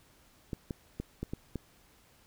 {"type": "clicks", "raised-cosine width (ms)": 3, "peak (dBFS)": -22, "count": 6, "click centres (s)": [0.532, 0.708, 1, 1.23, 1.335, 1.557], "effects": ["pink hiss -63 dBFS RMS until 2.26 s"]}